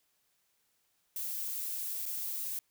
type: noise with dropouts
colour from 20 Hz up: violet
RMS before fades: -37 dBFS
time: 1.16-2.59 s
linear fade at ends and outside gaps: 1 ms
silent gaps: 2.056-2.062 s
effects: white hiss -75 dBFS RMS until 2.7 s